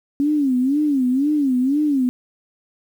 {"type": "tone with vibrato", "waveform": "sine", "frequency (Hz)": 274.8, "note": "C#4", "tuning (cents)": -15, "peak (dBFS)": -15, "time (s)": [0.2, 2.09], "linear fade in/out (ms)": 0, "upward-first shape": "sine", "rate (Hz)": 2, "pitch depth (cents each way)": 170, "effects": ["8-bit"]}